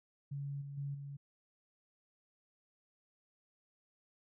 sine tone with level steps, 140.9 Hz, C#3, 29 cents sharp, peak -38 / -43 / -37 / -43 dBFS, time 0.31-1.17 s, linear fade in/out 10 ms, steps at 0.61 / 0.77 / 0.94 s, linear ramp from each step 10 ms, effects none

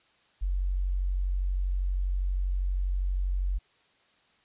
sine tone, 46.25 Hz, F#1, in tune, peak -25 dBFS, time 0.41-3.59 s, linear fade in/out 20 ms, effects white hiss -65 dBFS RMS until 4.44 s + resampled to 8000 Hz

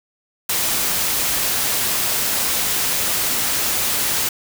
white noise, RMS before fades -20 dBFS, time 0.49-4.29 s, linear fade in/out 5 ms, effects none

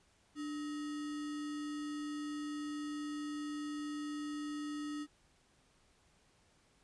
sine tone with sample-and-hold, 295.9 Hz, D4, 13 cents sharp, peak -38 dBFS, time 0.35-5.07 s, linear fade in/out 50 ms, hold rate 1575 Hz, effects pink hiss -70 dBFS RMS until 6.83 s + resampled to 22050 Hz

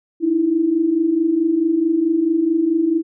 sine tone pair together, 305.4 / 330 Hz, D#4 / E4, -32 / +2 cents, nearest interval minor second, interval 134 cents, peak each -21 / -15 dBFS, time 0.2-3.03 s, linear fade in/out 50 ms, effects none

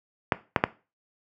clicks, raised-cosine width 0.5 ms, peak -3 dBFS, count 3, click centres 0.322 / 0.562 / 0.639 s, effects noise-tail reverb RT60 0.3 s tail -17 dB re dry + high-pass 100 Hz 12 dB/octave

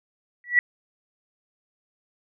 sine tone with exponential growth, 1944 Hz, B6, 28 cents flat, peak -10 dBFS, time 0.44-0.59 s, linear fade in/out 1 ms, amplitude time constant 32 ms, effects none

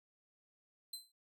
sawtooth tone with exponential decay, 4079 Hz, C8, 45 cents flat, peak -37 dBFS, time 0.93-1.12 s, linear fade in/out 5 ms, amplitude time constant 41 ms, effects none

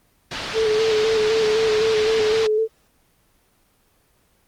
white low-pass noise, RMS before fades -28 dBFS, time 0.31-2.47 s, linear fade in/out 5 ms, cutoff 4700 Hz, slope 24 dB/octave
sine tone with vibrato, 436.8 Hz, A4, 13 cents flat, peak -16 dBFS, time 0.53-2.68 s, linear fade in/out 50 ms, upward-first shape square, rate 3.9 Hz, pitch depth 29 cents each way
effects pink hiss -61 dBFS RMS until 4.47 s + Opus 24 kbps

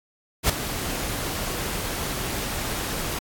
pink noise with ADSR envelope, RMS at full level -17 dBFS, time 0.43-3.19 s, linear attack 64 ms, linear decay 6 ms, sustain -12 dB, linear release 6 ms, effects AAC 64 kbps

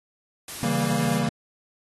white noise, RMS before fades -36 dBFS, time 0.48-1.19 s, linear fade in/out 2 ms
square chord, C# diminished seventh, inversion none, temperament equal with one note detuned, 138.59 / 163.11 / 196 / 233.1 Hz, C#3 / E3 / G3 / Bb3, 0 / -18 / 0 / 0 cents, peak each -30 / -29 / -30 / -27 dBFS, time 0.63-1.29 s, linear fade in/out 2 ms
effects AAC 32 kbps

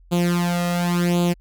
sawtooth tone with flanger, 174.61 Hz, F3, in tune, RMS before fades -20 dBFS, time 0.11-1.34 s, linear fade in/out 20 ms, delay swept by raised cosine 0.27 to 1.57 ms, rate 0.91 Hz, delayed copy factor +0.8, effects added 43 Hz sine -47 dBFS peak until 1.4 s

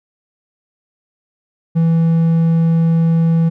triangle tone, 164.81 Hz, E3, in tune, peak -8 dBFS, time 1.75-3.5 s, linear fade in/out 20 ms, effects none

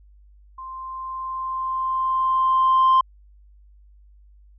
sine tone with level ramp, 1046.5 Hz, C6, in tune, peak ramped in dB -33 to -10 dBFS, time 0.58-3.01 s, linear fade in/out 5 ms, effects tanh soft clip ceiling -11 dBFS + added 50 Hz sine -48 dBFS peak until 4.58 s

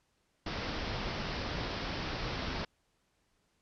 pink low-pass noise, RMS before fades -37 dBFS, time 0.46-2.65 s, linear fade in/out 5 ms, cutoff 5500 Hz, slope 96 dB/octave, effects pink hiss -75 dBFS RMS until 3.61 s + low-pass 9000 Hz 12 dB/octave

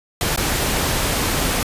pink noise with dropouts, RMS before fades -20 dBFS, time 0.21-1.63 s, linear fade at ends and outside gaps 1 ms, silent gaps 0.361-0.375 s, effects resampled to 32000 Hz

